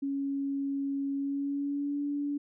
sine tone with pitch glide, 277.2 to 287.5 Hz, C#4 to D4, 0 to -37 cents, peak -29 dBFS, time 0.02-2.38 s, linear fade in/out 10 ms, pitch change +63 cents, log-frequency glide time 1.14-2.02 s, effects none

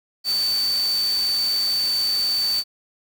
sine tone in noise, 4551 Hz, C#8, 45 cents sharp, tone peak -19 dBFS, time 0.24-2.64 s, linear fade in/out 50 ms, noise white, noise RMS -33 dBFS, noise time 0.24-2.64 s, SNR +11 dB, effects none

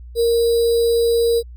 sine tone with sample-and-hold, 466.2 Hz, A#4, in tune, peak -13 dBFS, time 0.15-1.43 s, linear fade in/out 50 ms, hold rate 4410 Hz, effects added 60 Hz sine -34 dBFS peak until 1.56 s

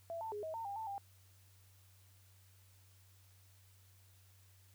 sine tone with pitch steps, 669 / 889 / 415.4 / 635 / 908 / 801 / 886 / 797 Hz, E5 / A5 / G#4 / D#5 / A#5 / G5 / A5 / G5, +25 / +18 / 0 / +35 / -46 / +37 / +12 / +28 cents, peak -40 dBFS, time 0.1-0.98 s, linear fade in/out 0 ms, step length 110 ms, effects added 95 Hz sine -63 dBFS peak until 4.74 s + white hiss -69 dBFS RMS until 4.74 s

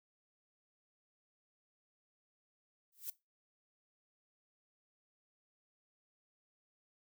violet noise with exponential growth, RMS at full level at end -37 dBFS, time 2.92-3.1 s, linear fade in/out 5 ms, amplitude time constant 37 ms, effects noise-tail reverb RT60 0.2 s tail -18 dB re dry

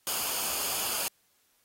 white noise with comb filter, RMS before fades -31 dBFS, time 0.07-1.08 s, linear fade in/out 0 ms, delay 0.52 ms, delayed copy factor -0.55, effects white hiss -69 dBFS RMS until 1.64 s + AAC 48 kbps

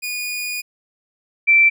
sawtooth / sine tone pair in turn, 2454 / 2339 Hz, D#7 / D7, -25 / -8 cents, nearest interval minor second, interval 83 cents, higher first, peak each -20 / -9 dBFS, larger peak second, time 0.02-0.62 / 1.47-1.7 s, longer first, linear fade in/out 20 ms, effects none

